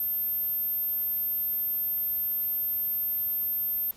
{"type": "tone", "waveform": "sine", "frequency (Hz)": 13290, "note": "G#9", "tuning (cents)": 0, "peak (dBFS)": -26, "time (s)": [0, 3.91], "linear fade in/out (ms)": 2, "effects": ["pink hiss -54 dBFS RMS until 3.96 s"]}